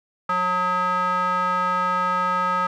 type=tone with band-pass filter; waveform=square; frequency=181.4 Hz; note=F#3; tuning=34 cents flat; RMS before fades=-22 dBFS; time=0.29-2.67 s; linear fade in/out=5 ms; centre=1200 Hz; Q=5.4; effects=none